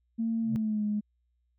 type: tone with pitch glide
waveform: sine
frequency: 226.9 to 209.3 Hz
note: A#3 to G#3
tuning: -47 to +14 cents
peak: -26 dBFS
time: 0.18-1.01 s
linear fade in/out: 20 ms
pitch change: -139 cents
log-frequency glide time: 0.42-0.84 s
type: tone with exponential growth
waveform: sine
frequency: 134 Hz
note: C3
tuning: 42 cents sharp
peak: -25 dBFS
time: 0.39-0.56 s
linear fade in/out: 0 ms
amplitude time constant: 36 ms
effects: tanh soft clip ceiling -19 dBFS + added 60 Hz sine -70 dBFS peak until 1.58 s